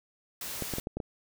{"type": "noise", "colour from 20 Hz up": "white", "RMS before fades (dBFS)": -38, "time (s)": [0.41, 0.8], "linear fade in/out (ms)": 2}
{"type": "clicks", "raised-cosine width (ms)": 2, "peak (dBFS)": -20, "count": 6, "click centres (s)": [0.623, 0.737, 0.784, 0.871, 0.97, 1.002]}
{"effects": []}